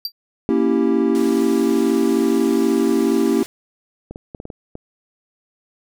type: tone with exponential decay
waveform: square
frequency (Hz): 4699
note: D8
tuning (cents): 0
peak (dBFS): -18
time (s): 0.05-0.12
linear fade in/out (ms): 2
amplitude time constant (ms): 15
type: chord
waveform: triangle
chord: A# diminished seventh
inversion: none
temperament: equal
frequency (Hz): 233.1 / 277.2 / 329.6 / 392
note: A#3 / C#4 / E4 / G4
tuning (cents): 0 / 0 / 0 / 0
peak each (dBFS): -18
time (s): 0.49-3.43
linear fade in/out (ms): 0
type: low-pass noise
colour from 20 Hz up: white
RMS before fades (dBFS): -37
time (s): 1.15-3.46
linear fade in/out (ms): 0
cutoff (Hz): 9000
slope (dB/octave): 12
type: clicks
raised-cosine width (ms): 2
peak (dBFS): -19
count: 7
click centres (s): 4.11 / 4.159 / 4.348 / 4.401 / 4.454 / 4.502 / 4.754
effects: none